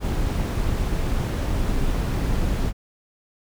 brown noise with amplitude modulation, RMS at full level -21 dBFS, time 0-2.73 s, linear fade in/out 50 ms, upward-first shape sine, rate 238 Hz, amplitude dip 35%, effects none

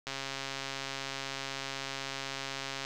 click train, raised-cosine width 0.2 ms, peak -19 dBFS, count 379, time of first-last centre 0.07-2.849 s, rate 136 Hz, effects none

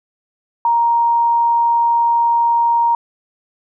sine tone, 936 Hz, A#5, 7 cents sharp, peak -11 dBFS, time 0.65-2.95 s, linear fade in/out 2 ms, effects none

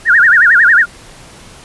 sine tone with vibrato, 1622 Hz, G#6, 41 cents flat, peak -4 dBFS, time 0.05-0.86 s, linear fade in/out 50 ms, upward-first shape sine, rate 11 Hz, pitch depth 260 cents each way, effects pink hiss -37 dBFS RMS until 1.64 s + resampled to 24000 Hz

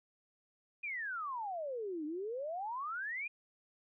sine exponential two-way sweep, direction down then up, 2489 to 293.1 to 2489 Hz, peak -37 dBFS, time 0.83-3.28 s, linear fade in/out 10 ms, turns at 2.05 s, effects none

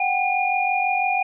sine tone cluster, 739 / 785 / 2429 Hz, F#5 / G5 / D#7, -2 / +2 / -42 cents, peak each -23 dBFS, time 0-1.23 s, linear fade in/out 5 ms, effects none

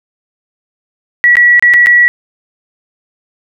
sine tone with dropouts, 1935 Hz, B6, 36 cents flat, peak -3 dBFS, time 1.24-2.08 s, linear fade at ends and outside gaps 0 ms, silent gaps 1.355-1.369 / 1.595-1.625 / 1.737-1.741 / 1.861-1.869 s, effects none

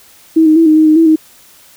sine tone with pitch steps, 321.5 / 311.3 / 328.7 / 310 / 313.5 / 309.3 / 327.6 / 314.5 Hz, E4 / D#4 / E4 / D#4 / D#4 / D#4 / E4 / D#4, -43 / +1 / -5 / -6 / +13 / -10 / -11 / +19 cents, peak -4 dBFS, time 0.36-1.16 s, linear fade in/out 10 ms, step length 100 ms, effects white hiss -43 dBFS RMS until 1.76 s

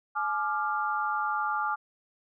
sine tone cluster, 850 / 1188 / 1396 Hz, G#5 / D6 / F6, +40 / +20 / -1 cents, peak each -31 / -30 / -32 dBFS, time 0.15-1.76 s, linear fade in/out 20 ms, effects none

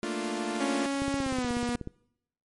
sawtooth chord, Bb major seventh, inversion third, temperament equal, 220 / 233.1 / 293.7 / 349.2 Hz, A3 / Bb3 / D4 / F4, 0 / 0 / 0 / 0 cents, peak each -32 / -34 / -32 / -30 dBFS, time 0.03-0.86 s, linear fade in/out 0 ms
sawtooth tone with pitch glide, 277.2 to 241.3 Hz, C#4 to B3, 0 to -40 cents, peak -24 dBFS, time 0.6-1.76 s, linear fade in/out 5 ms, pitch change -240 cents, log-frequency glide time 1.18-1.5 s
click train, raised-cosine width 3 ms, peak -22 dBFS, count 15, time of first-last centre 1.02-1.874 s, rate 16.4 Hz
effects noise-tail reverb RT60 0.8 s tail -25 dB re dry + MP3 48 kbps

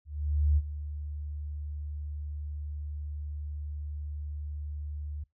sine tone with ADSR envelope, 74 Hz, D2, 14 cents sharp, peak -20 dBFS, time 0.05-5.24 s, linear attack 520 ms, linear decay 43 ms, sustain -14 dB, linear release 10 ms, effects noise-tail reverb RT60 0.2 s tail -26 dB re dry

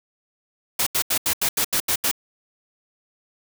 white noise bursts, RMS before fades -21 dBFS, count 9, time 0.79-2.114 s, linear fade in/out 5 ms, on 76 ms, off 80 ms, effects none

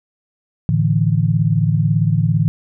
sine chord, A suspended fourth, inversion none, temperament equal, 110 / 146.83 / 164.81 Hz, A2 / D3 / E3, 0 / 0 / 0 cents, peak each -17 dBFS, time 0.69-2.48 s, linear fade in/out 0 ms, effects none

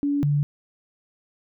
sine tone pair in turn, 285.8 / 145.31 Hz, D4 / D3, -47 / -18 cents, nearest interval octave, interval 1171 cents, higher first, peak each -20 / -18 dBFS, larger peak second, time 0.03-0.23 / 0.23-0.43 s, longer neither, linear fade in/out 0 ms, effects none

